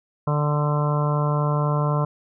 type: harmonic tone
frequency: 148 Hz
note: D3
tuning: 14 cents sharp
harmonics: 1 / 2 / 3 / 4 / 5 / 6 / 7 / 8 / 9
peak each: -20 / -35 / -31 / -29 / -35 / -36 / -28 / -38 / -34 dBFS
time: 0.27-2.05 s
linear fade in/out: 5 ms
effects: none